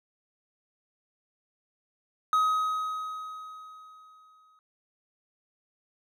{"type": "tone with exponential decay", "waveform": "triangle", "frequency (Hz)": 1264, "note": "D#6", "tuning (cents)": 27, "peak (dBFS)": -18, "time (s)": [2.33, 4.59], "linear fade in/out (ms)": 1, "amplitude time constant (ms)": 490, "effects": []}